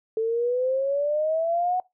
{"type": "exponential sweep", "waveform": "sine", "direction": "up", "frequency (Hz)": [439.7, 740], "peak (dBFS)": -21, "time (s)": [0.17, 1.8], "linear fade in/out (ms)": 2, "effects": ["noise-tail reverb RT60 0.2 s tail -22 dB re dry"]}